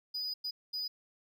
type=tone bursts at uneven times; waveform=triangle; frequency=4956 Hz; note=D#8; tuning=8 cents flat; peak=-33 dBFS; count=3; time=0.14-0.34 / 0.44-0.51 / 0.73-0.88 s; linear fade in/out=10 ms; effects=none